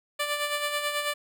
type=tone with tremolo; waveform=10% pulse; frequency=587.3 Hz; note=D5; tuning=in tune; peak=-17 dBFS; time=0.19-1.14 s; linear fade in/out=10 ms; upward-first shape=sine; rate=9.2 Hz; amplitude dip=50%; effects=none